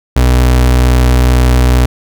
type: tone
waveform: 35% pulse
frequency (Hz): 62.2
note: B1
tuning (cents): +13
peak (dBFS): -4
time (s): 0.16-1.86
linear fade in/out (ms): 5
effects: none